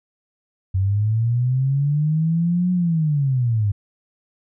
sine linear two-way sweep, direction up then down, 92.6 to 182.4 to 98.5 Hz, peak -16 dBFS, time 0.74-3.72 s, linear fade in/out 10 ms, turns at 2.72 s, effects none

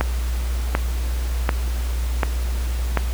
click train, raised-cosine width 0.5 ms, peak -3 dBFS, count 5, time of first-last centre 0.01-2.973 s, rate 1.35 Hz, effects added 60 Hz sine -20 dBFS peak until 3.13 s + pink hiss -36 dBFS RMS until 3.13 s

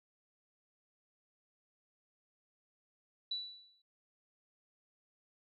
sine tone with exponential decay, 3950 Hz, B7, in tune, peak -33 dBFS, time 3.31-3.82 s, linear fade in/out 5 ms, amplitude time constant 110 ms, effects none

